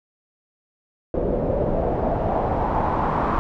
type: noise with low-pass filter sweep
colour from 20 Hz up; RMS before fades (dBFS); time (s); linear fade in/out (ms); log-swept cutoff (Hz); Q
pink; -22; 1.14-3.39; 0; 480 to 1100; 3.1
effects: none